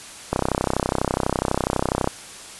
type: click train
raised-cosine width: 1 ms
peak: -5 dBFS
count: 57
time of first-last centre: 0.33-2.075 s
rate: 32.1 Hz
effects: white hiss -39 dBFS RMS until 2.59 s + resampled to 24000 Hz